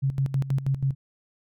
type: tone with tremolo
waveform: sine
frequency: 135.8 Hz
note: C#3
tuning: 35 cents flat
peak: -20 dBFS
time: 0.02-0.95 s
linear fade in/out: 20 ms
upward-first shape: square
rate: 6.2 Hz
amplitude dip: 75%
effects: none